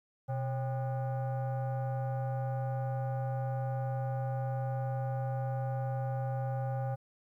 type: tone with frequency modulation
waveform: sine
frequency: 126 Hz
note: B2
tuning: 35 cents sharp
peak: -30 dBFS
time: 0.28-6.96 s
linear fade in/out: 20 ms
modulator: 669 Hz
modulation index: 0.73
effects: tanh soft clip ceiling -27 dBFS + 12-bit